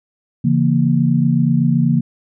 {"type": "chord", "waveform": "sine", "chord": "A# diminished", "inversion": "first", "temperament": "just", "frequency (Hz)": [139.85, 167.82, 233.1], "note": ["C#3", "E3", "A#3"], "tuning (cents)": [16, 31, 0], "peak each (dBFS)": -16, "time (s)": [0.44, 2.01], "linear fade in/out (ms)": 10, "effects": []}